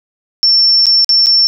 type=tone with dropouts; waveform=sine; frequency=5410 Hz; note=E8; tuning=44 cents sharp; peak=-6 dBFS; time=0.43-1.47 s; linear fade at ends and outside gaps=0 ms; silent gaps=0.857-0.867 / 1.045-1.092 / 1.26-1.268 s; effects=none